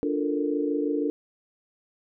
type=chord; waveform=sine; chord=Bb major seventh; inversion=first; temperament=equal; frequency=293.7 / 349.2 / 440 / 466.2 Hz; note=D4 / F4 / A4 / Bb4; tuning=0 / 0 / 0 / 0 cents; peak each=-26 / -32 / -30 / -31 dBFS; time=0.03-1.1 s; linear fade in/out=0 ms; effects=none